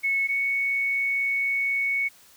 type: tone pair in turn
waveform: sine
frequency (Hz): 2200 / 2219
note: C#7 / C#7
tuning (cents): -14 / +1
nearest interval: unison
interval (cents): 15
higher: second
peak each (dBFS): -21 / -22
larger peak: first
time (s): 0.03-0.28 / 0.28-2.09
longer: second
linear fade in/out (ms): 20
effects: white hiss -54 dBFS RMS until 2.36 s